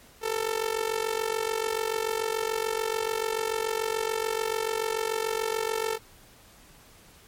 sawtooth tone with amplitude modulation, 445.3 Hz, A4, 21 cents sharp, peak -19 dBFS, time 0.21-5.99 s, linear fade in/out 50 ms, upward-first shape sine, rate 46.9 Hz, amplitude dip 85%, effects pink hiss -54 dBFS RMS until 7.27 s + MP3 64 kbps

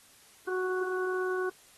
harmonic tone, 370 Hz, F#4, in tune, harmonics 1 / 2 / 3 / 4, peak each -29 / -43 / -38 / -36 dBFS, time 0.47-1.5 s, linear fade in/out 10 ms, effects white hiss -58 dBFS RMS until 1.77 s + AAC 32 kbps

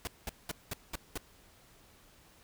pink noise bursts, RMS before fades -37 dBFS, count 6, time 0.05-1.176 s, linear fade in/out 0 ms, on 21 ms, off 200 ms, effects pink hiss -61 dBFS RMS until 2.43 s

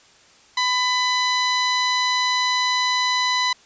sawtooth tone pair together, 1000 / 2000 Hz, B5 / B6, +21 / +21 cents, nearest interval octave, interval 1200 cents, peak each -17 / -15 dBFS, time 0.57-3.53 s, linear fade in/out 5 ms, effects white hiss -52 dBFS RMS until 3.65 s + resampled to 16000 Hz

